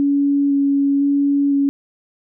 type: tone with vibrato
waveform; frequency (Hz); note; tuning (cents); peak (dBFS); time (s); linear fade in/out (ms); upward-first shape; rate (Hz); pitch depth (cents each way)
sine; 281; C#4; +24; -13; 0-1.69; 0; square; 0.99; 9
effects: none